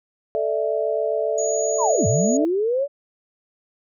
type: chord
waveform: sine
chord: A suspended fourth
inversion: none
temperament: equal with one note detuned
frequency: 440 / 591.8 / 659.3 Hz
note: A4 / D5 / E5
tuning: 0 / +13 / 0 cents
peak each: -24 dBFS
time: 0.35-2.45 s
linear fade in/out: 0 ms
type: tone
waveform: sine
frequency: 6760 Hz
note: G#8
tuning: 30 cents sharp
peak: -26 dBFS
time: 1.38-2.37 s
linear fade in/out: 2 ms
type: linear two-way sweep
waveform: sine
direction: down then up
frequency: 1108.7 to 92.5 to 583 Hz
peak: -18 dBFS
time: 1.78-2.88 s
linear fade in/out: 50 ms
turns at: 2.07 s
effects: none